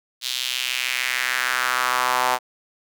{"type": "tone with high-pass filter sweep", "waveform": "sawtooth", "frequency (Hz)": 126.6, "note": "B2", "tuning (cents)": 43, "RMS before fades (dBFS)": -23, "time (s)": [0.21, 2.39], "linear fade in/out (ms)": 50, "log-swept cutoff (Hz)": [3800, 830], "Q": 2.5, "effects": []}